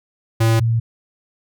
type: tone pair in turn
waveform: square / sine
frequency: 113.1 / 114.81 Hz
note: A2 / A#2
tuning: +48 / -26 cents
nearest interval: unison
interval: 26 cents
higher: second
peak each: -13 / -14 dBFS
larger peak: first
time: 0.4-0.6 / 0.6-0.8 s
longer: neither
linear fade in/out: 10 ms
effects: none